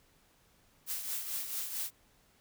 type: noise with tremolo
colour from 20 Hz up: blue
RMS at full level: -35 dBFS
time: 0.86-1.91 s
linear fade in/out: 50 ms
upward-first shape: triangle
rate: 4.5 Hz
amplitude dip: 60%
effects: pink hiss -67 dBFS RMS until 2.4 s